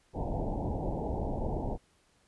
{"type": "low-pass noise", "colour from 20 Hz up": "pink", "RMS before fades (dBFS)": -33, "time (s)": [0.13, 1.78], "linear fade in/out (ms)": 50, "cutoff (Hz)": 910, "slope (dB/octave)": 96, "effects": ["pink hiss -68 dBFS RMS until 2.27 s", "resampled to 24000 Hz"]}